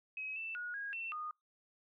sine tone with pitch steps, 2549 / 2658 / 1450 / 1638 / 2693 / 1229 Hz, D#7 / E7 / F#6 / G#6 / E7 / D#6, +41 / +14 / -35 / -24 / +36 / -22 cents, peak -39 dBFS, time 0.17-1.31 s, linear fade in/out 2 ms, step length 190 ms, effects noise-tail reverb RT60 0.2 s tail -26 dB re dry

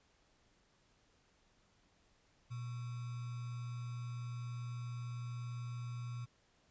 sine tone with sample-and-hold, 120.5 Hz, B2, 42 cents flat, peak -40 dBFS, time 2.5-6.26 s, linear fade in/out 20 ms, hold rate 1225 Hz, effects pink hiss -72 dBFS RMS until 6.7 s + resampled to 16000 Hz

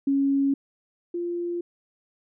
sine tone pair in turn, 276.3 / 346.9 Hz, C#4 / F4, -6 / -12 cents, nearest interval major third, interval 394 cents, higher second, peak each -19 / -26 dBFS, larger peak first, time 0.07-0.54 / 1.14-1.61 s, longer neither, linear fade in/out 5 ms, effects none

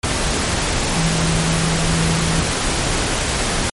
sine tone in noise, 163.5 Hz, E3, 14 cents flat, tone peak -18 dBFS, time 0.96-2.41 s, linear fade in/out 5 ms, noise pink, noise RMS -19 dBFS, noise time 0.03-3.7 s, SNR -2 dB, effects MP3 48 kbps

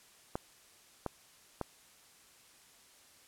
clicks, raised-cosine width 1 ms, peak -20 dBFS, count 3, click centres 0.355 / 1.063 / 1.613 s, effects white hiss -61 dBFS RMS until 3.27 s + low-pass 11000 Hz 12 dB/octave

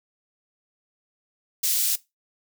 white high-pass noise, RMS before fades -23 dBFS, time 1.63-1.96 s, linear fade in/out 10 ms, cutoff 4100 Hz, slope 12 dB/octave, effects noise-tail reverb RT60 0.2 s tail -19 dB re dry

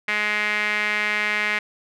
sawtooth tone with band-pass filter, 210 Hz, G#3, 19 cents sharp, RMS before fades -23 dBFS, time 0.08-1.59 s, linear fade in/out 5 ms, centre 2100 Hz, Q 4.6, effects none

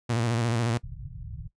sawtooth tone with vibrato, 116.54 Hz, A#2, in tune, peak -20 dBFS, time 0.09-0.78 s, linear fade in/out 10 ms, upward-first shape square, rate 14 Hz, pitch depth 60 cents each way
white low-pass noise, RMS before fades -39 dBFS, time 0.83-1.48 s, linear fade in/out 5 ms, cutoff 160 Hz, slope 96 dB/octave
effects noise-tail reverb RT60 0.1 s tail -18 dB re dry + resampled to 22050 Hz

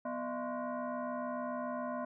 sine tone with frequency modulation, 180 Hz, F#3, 47 cents flat, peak -35 dBFS, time 0.05-2.05 s, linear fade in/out 5 ms, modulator 427 Hz, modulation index 2.3, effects none

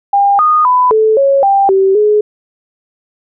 sine tone with pitch steps, 802 / 1232 / 999 / 436.9 / 551 / 790 / 385.7 / 421.2 Hz, G5 / D#6 / B5 / A4 / C#5 / G5 / G4 / G#4, +39 / -17 / +20 / -12 / -11 / +13 / -28 / +24 cents, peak -6 dBFS, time 0.13-2.21 s, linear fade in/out 5 ms, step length 260 ms, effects none

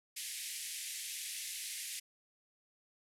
white band-pass noise, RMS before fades -43 dBFS, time 0.16-2 s, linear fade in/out 10 ms, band 1900 to 12000 Hz, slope 48 dB/octave, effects none

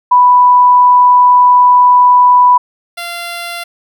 sine / 10% pulse tone pair in turn, 989 / 690.5 Hz, B5 / F5, +2 / -20 cents, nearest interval tritone, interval 622 cents, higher first, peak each -3 / -12 dBFS, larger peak first, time 0.11-2.58 / 2.97-3.64 s, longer first, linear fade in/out 10 ms, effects none

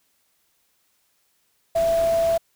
sine tone in noise, 665 Hz, E5, 15 cents sharp, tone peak -17 dBFS, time 1.75-2.38 s, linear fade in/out 10 ms, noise pink, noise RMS -35 dBFS, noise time 1.75-2.38 s, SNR +15 dB, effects white hiss -67 dBFS RMS until 2.55 s

